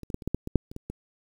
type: clicks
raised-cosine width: 3 ms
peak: -27 / -24 / -15 / -28 / -15 / -12 / -20 / -6 / -28 / -23 / -21 dBFS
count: 11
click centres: 0.033 / 0.102 / 0.144 / 0.222 / 0.276 / 0.346 / 0.474 / 0.557 / 0.715 / 0.764 / 0.9 s
effects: 8-bit